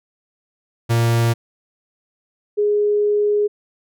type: tone pair in turn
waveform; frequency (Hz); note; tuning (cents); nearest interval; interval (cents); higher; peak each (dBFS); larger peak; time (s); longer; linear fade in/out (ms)
45% pulse / sine; 116.54 / 415.3; A#2 / G#4; 0 / 0; octave + minor seventh; 2200; second; -14; neither; 0.89-1.34 / 2.57-3.48; second; 20
effects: none